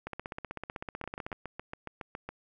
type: two click trains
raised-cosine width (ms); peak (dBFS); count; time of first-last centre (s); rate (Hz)
0.5; -22 / -23; 21 / 10; 0.07-1.328 / 1.04-2.29; 15.9 / 7.2
effects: none